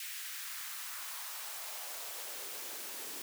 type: noise with high-pass filter sweep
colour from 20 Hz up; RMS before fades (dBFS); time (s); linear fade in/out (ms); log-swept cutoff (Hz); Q
white; -43; 0-3.22; 2; 2000 to 270; 1.7
effects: none